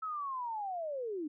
sine linear sweep, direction down, 1309 to 284.6 Hz, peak -35 dBFS, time 0.02-1.28 s, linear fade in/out 10 ms, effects none

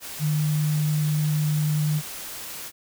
sine tone in noise, 151.7 Hz, D#3, 44 cents flat, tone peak -20 dBFS, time 0.19-2.02 s, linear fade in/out 50 ms, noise white, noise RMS -36 dBFS, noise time 0-2.72 s, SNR +13 dB, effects none

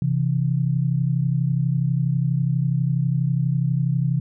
sine tone pair together, 132.1 / 164.31 Hz, C3 / E3, +17 / -5 cents, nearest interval major third, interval 378 cents, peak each -20 / -22 dBFS, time 0.02-4.2 s, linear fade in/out 2 ms, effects none

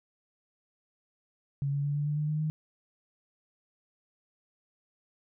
sine tone with pitch steps, 140 / 142.04 / 144.1 / 146.2 / 148.32 / 150.48 / 152.67 / 154.89 Hz, C#3 / C#3 / D3 / D3 / D3 / D3 / D#3 / D#3, +18 / +43 / -33 / -7 / +17 / +42 / -33 / -8 cents, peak -27 dBFS, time 1.62-2.5 s, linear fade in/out 0 ms, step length 110 ms, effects none

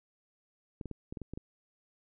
clicks, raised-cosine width 3 ms, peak -27 dBFS, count 8, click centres 0.812 / 0.857 / 0.913 / 1.125 / 1.172 / 1.217 / 1.336 / 1.375 s, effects none

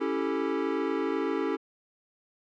square chord, A dominant seventh, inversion first, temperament equal, 277.2 / 329.6 / 392 / 440 Hz, C#4 / E4 / G4 / A4, 0 / 0 / 0 / 0 cents, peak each -33 dBFS, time 0-1.57 s, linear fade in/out 20 ms, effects low-pass 2000 Hz 12 dB/octave

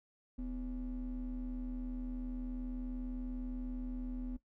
triangle ring-modulated tone, 146.2 Hz, D3, 7 cents flat, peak -32 dBFS, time 0.38-4.37 s, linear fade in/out 10 ms, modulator 106 Hz, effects noise-tail reverb RT60 0.1 s tail -17 dB re dry + tanh soft clip ceiling -29 dBFS

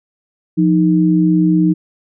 sine tone pair together, 175.3 / 311.6 Hz, F3 / D#4, +7 / +3 cents, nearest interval minor seventh, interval 996 cents, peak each -12 dBFS, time 0.57-1.74 s, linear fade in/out 20 ms, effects none

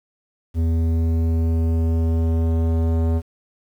square tone with low-pass filter sweep, 82 Hz, E2, 9 cents flat, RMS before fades -19 dBFS, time 0.54-3.22 s, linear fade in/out 50 ms, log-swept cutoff 290 to 630 Hz, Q 0.78, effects 8-bit

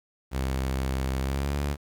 sawtooth tone with pitch glide, 66 to 71.56 Hz, C2 to D2, +16 to -44 cents, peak -22 dBFS, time 0.31-1.77 s, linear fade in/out 50 ms, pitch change +140 cents, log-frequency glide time 1.19-1.57 s, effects 9-bit

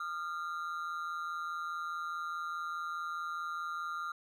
triangle ring-modulated tone, 1300 Hz, E6, 24 cents flat, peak -31 dBFS, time 0-4.12 s, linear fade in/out 5 ms, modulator 82.4 Hz, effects none

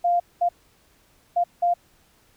sine tone bursts at uneven times, 698.5 Hz, F5, in tune, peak -17 dBFS, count 4, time 0.04-0.2 / 0.41-0.49 / 1.36-1.44 / 1.62-1.74 s, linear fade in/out 10 ms, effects pink hiss -60 dBFS RMS until 2.36 s

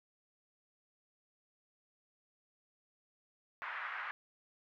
pink band-pass noise, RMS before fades -42 dBFS, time 3.62-4.11 s, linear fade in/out 0 ms, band 1100 to 2000 Hz, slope 24 dB/octave, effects none

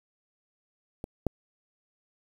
clicks, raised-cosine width 2 ms, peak -22 / -12 dBFS, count 2, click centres 1.041 / 1.267 s, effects 8-bit

